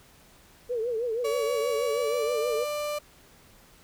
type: tone with vibrato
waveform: sine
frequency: 466.2 Hz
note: A#4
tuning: in tune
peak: -26 dBFS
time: 0.69-2.65 s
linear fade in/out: 20 ms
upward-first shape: triangle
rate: 6.3 Hz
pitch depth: 140 cents each way
type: tone with pitch glide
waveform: 35% pulse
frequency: 566 to 592.8 Hz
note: C#5 to D5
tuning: +36 to +16 cents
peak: -27 dBFS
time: 1.24-2.99 s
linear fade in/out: 10 ms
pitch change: +80 cents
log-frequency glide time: 1.85-2.4 s
effects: pink hiss -56 dBFS RMS until 3.83 s